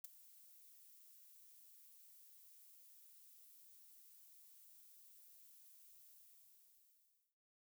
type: noise with ADSR envelope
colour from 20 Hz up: violet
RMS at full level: -45 dBFS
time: 0.04-7.36 s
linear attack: 5 ms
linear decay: 13 ms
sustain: -19 dB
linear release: 1300 ms
effects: none